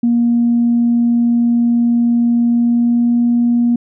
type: tone with pitch glide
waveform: sine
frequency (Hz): 236.6 to 238.4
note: A#3 to A#3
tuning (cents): +26 to +39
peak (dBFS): -9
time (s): 0.03-3.76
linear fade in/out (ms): 5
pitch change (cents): +13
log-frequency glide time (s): 2.49-3.19
effects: tanh soft clip ceiling -5 dBFS